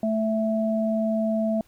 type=tone pair together; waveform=sine; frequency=220 / 659.3 Hz; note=A3 / E5; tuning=0 / 0 cents; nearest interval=octave + perfect fifth; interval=1900 cents; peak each=-23 / -25 dBFS; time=0.03-1.61 s; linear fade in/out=2 ms; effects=pink hiss -61 dBFS RMS until 1.67 s